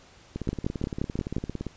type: two click trains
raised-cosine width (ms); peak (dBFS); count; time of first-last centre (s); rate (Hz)
3; -18 / -13; 24 / 6; 0.36-1.667 / 0.49-1.366; 17.6 / 5.71
effects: pink hiss -54 dBFS RMS until 1.76 s + resampled to 16000 Hz